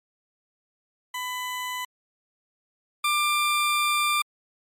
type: tone pair in turn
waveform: 20% pulse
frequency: 1000 / 1189.2 Hz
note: B5 / D6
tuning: +21 / +21 cents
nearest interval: minor third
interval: 300 cents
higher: second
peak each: -24 / -16 dBFS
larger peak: second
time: 1.14-1.85 / 3.04-4.22 s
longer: second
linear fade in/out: 5 ms
effects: MP3 64 kbps